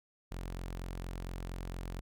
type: tone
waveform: sawtooth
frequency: 44.32 Hz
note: F1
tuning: 26 cents sharp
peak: -35 dBFS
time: 0.31-2.01 s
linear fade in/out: 10 ms
effects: none